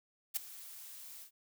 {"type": "noise with ADSR envelope", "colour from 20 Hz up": "blue", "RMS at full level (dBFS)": -32, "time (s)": [0.34, 1.31], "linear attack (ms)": 24, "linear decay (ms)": 11, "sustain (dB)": -18, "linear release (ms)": 95, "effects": []}